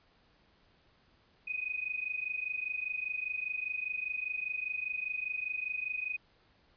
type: tone pair together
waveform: sine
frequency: 2489 / 2514 Hz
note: D#7 / D#7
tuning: 0 / +17 cents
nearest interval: unison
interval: 17 cents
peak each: -36 / -37 dBFS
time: 1.47-6.17 s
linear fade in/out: 10 ms
effects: pink hiss -67 dBFS RMS until 6.76 s + resampled to 11025 Hz